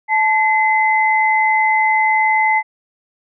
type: tone pair together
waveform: sine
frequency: 869.7 / 2047 Hz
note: A5 / C7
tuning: -20 / -38 cents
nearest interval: octave + minor third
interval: 1482 cents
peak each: -14 / -15 dBFS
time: 0.08-2.63 s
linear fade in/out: 50 ms
effects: none